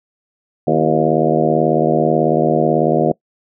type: harmonic tone with a mistuned harmonic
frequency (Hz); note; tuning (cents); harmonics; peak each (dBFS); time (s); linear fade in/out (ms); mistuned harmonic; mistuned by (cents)
78.2; D#2; +9; 2 / 3 / 4 / 5 / 6 / 7 / 8 / 9; -20 / -20 / -20 / -20 / -20 / -20 / -20 / -20; 0.67-3.12; 5; 4; +86
effects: noise-tail reverb RT60 0.1 s tail -23 dB re dry